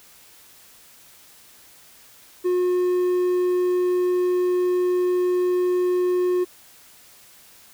triangle tone, 360.6 Hz, F#4, 45 cents flat, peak -16 dBFS, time 2.44-6.45 s, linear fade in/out 20 ms, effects white hiss -50 dBFS RMS until 7.73 s

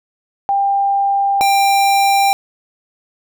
sine / square tone pair in turn, 795 / 791.4 Hz, G5 / G5, +24 / +16 cents, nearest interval unison, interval 8 cents, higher first, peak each -12 / -11 dBFS, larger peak second, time 0.49-1.41 / 1.41-2.33 s, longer neither, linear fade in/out 0 ms, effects none

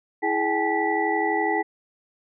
sine tone cluster, 328.3 / 420.1 / 780 / 852 / 1963 Hz, E4 / G#4 / G5 / G#5 / B6, -7 / +20 / -9 / +44 / -11 cents, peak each -27 dBFS, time 0.22-1.63 s, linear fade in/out 20 ms, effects none

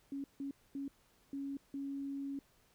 sine tone bursts at uneven times, 277.2 Hz, C#4, in tune, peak -38 dBFS, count 5, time 0.12-0.24 / 0.4-0.51 / 0.75-0.88 / 1.33-1.57 / 1.74-2.39 s, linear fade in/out 2 ms, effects pink hiss -70 dBFS RMS until 2.74 s

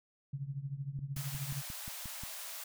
sine tone with tremolo, 138.59 Hz, C#3, in tune, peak -33 dBFS, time 0.33-1.62 s, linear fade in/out 5 ms, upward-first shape triangle, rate 13 Hz, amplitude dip 90%
click train, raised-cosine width 5 ms, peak -33 dBFS, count 8, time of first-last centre 0.99-2.236 s, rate 5.62 Hz
white high-pass noise, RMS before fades -44 dBFS, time 1.16-2.64 s, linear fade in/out 5 ms, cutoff 560 Hz, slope 48 dB/octave
effects none

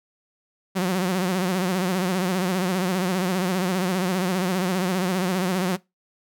sawtooth tone with vibrato, 184.1 Hz, F#3, 8 cents flat, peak -17 dBFS, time 0.75-5.77 s, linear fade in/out 20 ms, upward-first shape sine, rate 15 Hz, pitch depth 83 cents each way, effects noise-tail reverb RT60 0.2 s tail -21 dB re dry

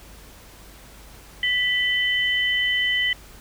sine tone pair together, 1975.5 / 3040 Hz, B6 / F#7, 0 / +46 cents, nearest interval perfect fifth, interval 746 cents, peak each -21 / -23 dBFS, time 1.43-3.13 s, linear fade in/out 2 ms, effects added 50 Hz sine -47 dBFS peak until 3.4 s + pink hiss -47 dBFS RMS until 3.4 s

